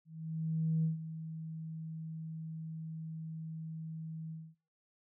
sine tone with ADSR envelope, 160.3 Hz, E3, 48 cents flat, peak -27 dBFS, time 0.05-4.55 s, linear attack 790 ms, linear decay 130 ms, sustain -13 dB, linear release 240 ms, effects noise-tail reverb RT60 0.6 s tail -23 dB re dry + tanh soft clip ceiling -23 dBFS

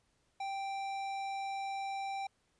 sine tone with tanh clipping, 784 Hz, G5, in tune, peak -38 dBFS, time 0.4-2.27 s, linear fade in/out 5 ms, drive 15 dB, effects pink hiss -75 dBFS RMS until 2.59 s + resampled to 22050 Hz

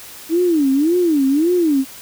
sine tone with vibrato, 310 Hz, D#4, 6 cents flat, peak -12 dBFS, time 0.29-1.85 s, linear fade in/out 50 ms, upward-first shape sine, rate 1.8 Hz, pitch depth 260 cents each way, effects white hiss -37 dBFS RMS until 2.01 s

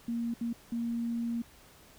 sine tone bursts at uneven times, 233.7 Hz, A#3, 5 cents sharp, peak -30 dBFS, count 3, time 0.08-0.34 / 0.41-0.53 / 0.72-1.42 s, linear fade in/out 5 ms, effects pink hiss -57 dBFS RMS until 1.98 s

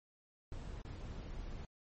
brown noise with dropouts, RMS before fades -45 dBFS, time 0.52-1.65 s, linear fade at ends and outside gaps 1 ms, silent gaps 0.818-0.849 s, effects MP3 32 kbps

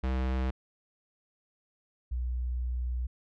square / sine tone pair in turn, 64.6 / 61.46 Hz, C2 / B1, -21 / -8 cents, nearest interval minor second, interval 87 cents, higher first, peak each -28 / -29 dBFS, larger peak first, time 0.03-0.51 / 2.11-3.07 s, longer second, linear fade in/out 10 ms, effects low-pass 3000 Hz 12 dB/octave

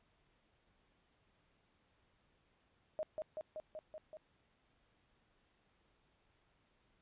sine tone with echo, 622.3 Hz, D#5, in tune, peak -36 dBFS, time 2.99-3.03 s, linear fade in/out 0 ms, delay 190 ms, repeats 6, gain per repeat -2 dB, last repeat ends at 4.17 s, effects pink hiss -75 dBFS RMS until 7.01 s + resampled to 8000 Hz

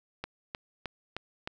click train, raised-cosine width 0.3 ms, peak -19 dBFS, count 5, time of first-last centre 0.24-1.475 s, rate 3.24 Hz, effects none

